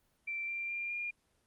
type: tone with pitch steps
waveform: sine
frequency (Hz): 2346 / 2368 / 2390 / 2412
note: D7 / D7 / D7 / D7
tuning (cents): -2 / +14 / +30 / +46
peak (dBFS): -35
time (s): 0.27-1.11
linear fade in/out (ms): 10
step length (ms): 210
effects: pink hiss -74 dBFS RMS until 1.46 s + Opus 24 kbps